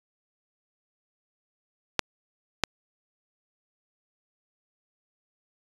clicks, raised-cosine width 0.2 ms, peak -3 dBFS, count 2, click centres 1.993 / 2.637 s, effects resampled to 22050 Hz

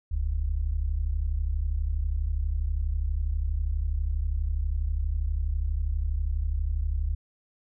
sine tone pair together, 41.31 / 73.6 Hz, E1 / D2, +4 / +4 cents, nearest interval minor seventh, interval 1000 cents, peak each -27 dBFS, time 0.11-7.15 s, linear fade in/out 10 ms, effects none

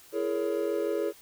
triangle chord, A# half-diminished seventh, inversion second, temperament just, 335.6 / 419.5 / 466.2 / 559.4 Hz, E4 / G#4 / A#4 / C#5, +31 / +17 / 0 / +16 cents, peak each -31 / -28 / -32 / -31 dBFS, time 0.12-1.13 s, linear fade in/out 50 ms, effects white hiss -54 dBFS RMS until 1.21 s

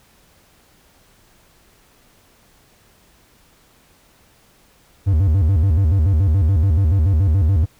triangle tone with vibrato, 87 Hz, F2, 6 cents flat, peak -10 dBFS, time 5.06-7.66 s, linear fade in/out 20 ms, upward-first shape square, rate 7 Hz, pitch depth 210 cents each way, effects pink hiss -54 dBFS RMS until 7.79 s

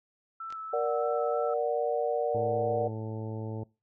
sine tone with vibrato, 1318.5 Hz, E6, in tune, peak -36 dBFS, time 0.4-1.54 s, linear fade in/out 5 ms, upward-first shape square, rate 3.2 Hz, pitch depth 13 cents each way
clicks, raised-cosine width 0.2 ms, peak -34 / -29 dBFS, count 2, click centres 0.504 / 0.525 s
sine chord, Bb augmented, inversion none, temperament equal with one note detuned, 469.1 / 587.3 / 740 Hz, Bb4 / D5 / F#5, +11 / 0 / 0 cents, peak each -29 / -30 / -32 dBFS, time 0.73-2.88 s, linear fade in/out 5 ms
harmonic tone, 110 Hz, A2, in tune, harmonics 1 / 2 / 3 / 4 / 5 / 6 / 7 / 8, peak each -35 / -42 / -43 / -42 / -46 / -52 / -52 / -50 dBFS, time 2.34-3.64 s, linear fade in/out 10 ms
effects noise-tail reverb RT60 0.3 s tail -24 dB re dry

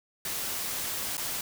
white noise with dropouts, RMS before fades -33 dBFS, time 0.25-1.41 s, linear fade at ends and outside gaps 2 ms, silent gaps 1.17-1.178 s, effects none

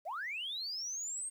sine linear sweep, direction up, 555 to 8580 Hz, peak -36 dBFS, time 0.05-1.3 s, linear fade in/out 20 ms, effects tanh soft clip ceiling -32 dBFS + 11-bit

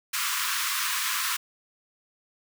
pink high-pass noise, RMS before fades -28 dBFS, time 0.13-1.37 s, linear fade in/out 10 ms, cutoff 1000 Hz, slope 96 dB/octave, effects none

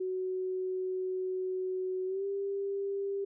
sine tone with pitch glide, 372 to 396.4 Hz, F#4 to G4, +9 to +19 cents, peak -31 dBFS, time 0-3.25 s, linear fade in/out 10 ms, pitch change +110 cents, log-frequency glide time 2.06-2.25 s, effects none

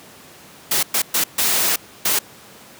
white noise bursts at uneven times, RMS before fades -18 dBFS, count 5, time 0.71-0.83 / 0.94-1.02 / 1.14-1.24 / 1.38-1.76 / 2.05-2.19 s, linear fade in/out 5 ms, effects pink hiss -43 dBFS RMS until 2.79 s + high-pass 150 Hz 12 dB/octave

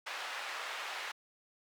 white band-pass noise, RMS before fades -41 dBFS, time 0.06-1.12 s, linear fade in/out 10 ms, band 680 to 2400 Hz, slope 12 dB/octave, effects high-pass 400 Hz 12 dB/octave

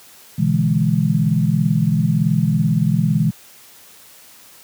sine chord, E dominant seventh, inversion second, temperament equal, 123.47 / 146.83 / 164.81 / 207.7 Hz, B2 / D3 / E3 / G#3, 0 / 0 / 0 / 0 cents, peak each -20 / -20 / -17 / -20 dBFS, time 0.38-3.31 s, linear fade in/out 10 ms, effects white hiss -45 dBFS RMS until 4.63 s + high-pass 80 Hz 12 dB/octave

